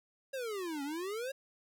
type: exponential two-way sweep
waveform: square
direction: down then up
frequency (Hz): 554.4 to 273.1 to 554.4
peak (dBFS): -37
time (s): 0.33-1.32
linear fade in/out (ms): 10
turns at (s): 0.83
effects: none